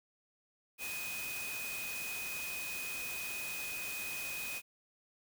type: tone in noise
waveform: sine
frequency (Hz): 2500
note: D#7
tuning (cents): +8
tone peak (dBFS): -40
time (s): 0.78-4.62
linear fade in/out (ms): 50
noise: white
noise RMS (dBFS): -43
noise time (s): 0.78-4.62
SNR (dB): 0
effects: none